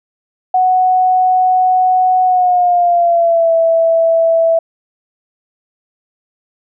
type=tone with pitch glide; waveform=sine; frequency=740 to 659.3 Hz; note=F#5 to E5; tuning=0 to 0 cents; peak=-8 dBFS; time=0.54-4.59 s; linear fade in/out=5 ms; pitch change=-200 cents; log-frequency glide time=2.24-3.53 s; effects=none